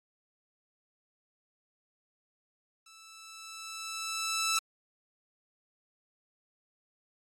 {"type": "tone with level ramp", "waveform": "10% pulse", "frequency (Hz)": 1319, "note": "E6", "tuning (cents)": 1, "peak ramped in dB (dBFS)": [-46, -18], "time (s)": [2.86, 4.59], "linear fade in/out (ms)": 5, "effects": ["AAC 48 kbps"]}